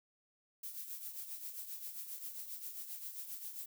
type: noise with tremolo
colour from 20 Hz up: violet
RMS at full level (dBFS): -43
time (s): 0.63-3.66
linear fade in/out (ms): 5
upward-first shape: triangle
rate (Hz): 7.5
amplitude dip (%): 65
effects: none